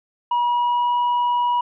triangle tone with pitch glide, 963 to 969.7 Hz, B5 to B5, -44 to -32 cents, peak -15 dBFS, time 0.31-1.61 s, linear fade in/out 5 ms, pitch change +12 cents, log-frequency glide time 0.42-0.98 s, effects resampled to 8000 Hz

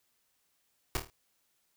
pink noise with echo, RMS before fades -30 dBFS, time 0.95-0.97 s, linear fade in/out 0 ms, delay 26 ms, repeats 5, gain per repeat -6 dB, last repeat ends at 1.1 s, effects white hiss -75 dBFS RMS until 1.76 s

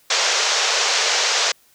white band-pass noise, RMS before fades -19 dBFS, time 0.1-1.52 s, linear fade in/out 5 ms, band 420 to 6700 Hz, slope 48 dB/octave, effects white hiss -56 dBFS RMS until 1.74 s

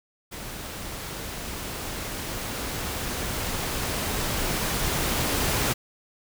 pink noise with level ramp, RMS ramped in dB -37 to -24 dBFS, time 0.31-5.74 s, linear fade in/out 20 ms, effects none

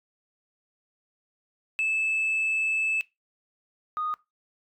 sine tone pair in turn, 2619 / 1236 Hz, E7 / D#6, -12 / -12 cents, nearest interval octave + minor second, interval 1300 cents, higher first, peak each -21 / -26 dBFS, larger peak first, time 1.79-3.01 / 3.97-4.14 s, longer first, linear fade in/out 0 ms, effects noise-tail reverb RT60 0.2 s tail -20 dB re dry + tanh soft clip ceiling -21 dBFS

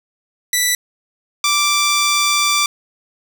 10% pulse tone pair in turn, 1973 / 1173.2 Hz, B6 / D6, -2 / -2 cents, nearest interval major sixth, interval 900 cents, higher first, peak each -5 dBFS, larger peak neither, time 0.53-0.75 / 1.44-2.66 s, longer second, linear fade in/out 2 ms, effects 7-bit

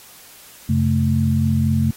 sine tone cluster, 91.4 / 135.3 / 220 Hz, F#2 / C#3 / A3, -21 / -42 / 0 cents, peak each -19 dBFS, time 0.69-1.91 s, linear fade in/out 5 ms, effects white hiss -44 dBFS RMS until 1.96 s + AAC 48 kbps

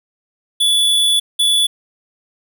square tone bursts at uneven times, 3442 Hz, A7, 39 cents flat, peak -12 dBFS, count 2, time 0.6-1.2 / 1.39-1.67 s, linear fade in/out 10 ms, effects none

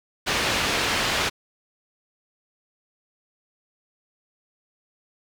white low-pass noise, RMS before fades -24 dBFS, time 0.26-1.3 s, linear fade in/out 20 ms, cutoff 3500 Hz, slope 12 dB/octave, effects none

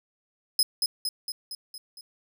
sawtooth tone with echo, 5080 Hz, D#8, 35 cents sharp, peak -16 dBFS, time 0.59-0.63 s, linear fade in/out 2 ms, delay 230 ms, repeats 6, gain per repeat -4 dB, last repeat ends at 2.01 s, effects none

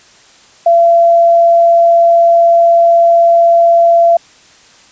sine tone, 679 Hz, F5, 49 cents flat, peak -4 dBFS, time 0.66-4.17 s, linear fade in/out 5 ms, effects white hiss -43 dBFS RMS until 4.91 s + resampled to 16000 Hz

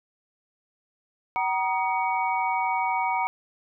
sine tone cluster, 758 / 946 / 1238 / 2246 Hz, F#5 / A#5 / D#6 / C#7, +42 / +25 / -9 / +22 cents, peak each -28 / -25 / -34 / -31 dBFS, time 1.36-3.27 s, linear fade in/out 0 ms, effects none

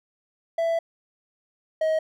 triangle tone pair in turn, 664 / 632.6 Hz, E5 / D#5, +12 / +29 cents, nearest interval minor second, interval 83 cents, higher first, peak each -19 / -18 dBFS, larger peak second, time 0.58-0.79 / 1.81-1.99 s, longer first, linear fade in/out 5 ms, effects none

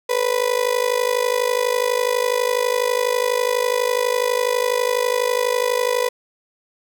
35% pulse tone with amplitude modulation, 493.9 Hz, B4, in tune, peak -12 dBFS, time 0.09-6.09 s, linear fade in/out 10 ms, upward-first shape sine, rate 52.1 Hz, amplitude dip 85%, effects none

